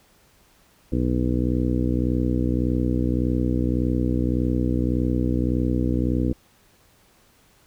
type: harmonic tone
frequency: 61.74 Hz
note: B1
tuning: in tune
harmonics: 1 / 2 / 3 / 4 / 5 / 6 / 7 / 8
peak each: -25 / -26 / -31 / -25 / -26 / -35 / -35 / -34 dBFS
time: 0.92-6.33 s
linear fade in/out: 5 ms
effects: pink hiss -58 dBFS RMS until 7.66 s